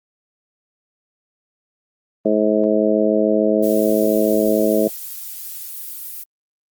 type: harmonic tone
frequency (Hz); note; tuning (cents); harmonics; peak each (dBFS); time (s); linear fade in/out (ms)
106.9; A2; -49; 2 / 3 / 4 / 5 / 6; -20 / -20 / -20 / -20 / -20; 2.25-4.88; 5
type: noise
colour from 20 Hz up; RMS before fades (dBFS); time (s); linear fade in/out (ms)
violet; -31; 3.62-6.24; 20
effects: Opus 24 kbps